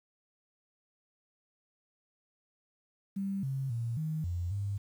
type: tone with pitch steps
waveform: sine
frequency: 196 / 134.6 / 116.6 / 156.7 / 87.5 / 100.4 Hz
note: G3 / C3 / A#2 / D#3 / F2 / G2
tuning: 0 / +49 / +1 / +13 / +4 / +42 cents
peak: -31 dBFS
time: 3.16-4.78 s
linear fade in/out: 10 ms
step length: 270 ms
effects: 10-bit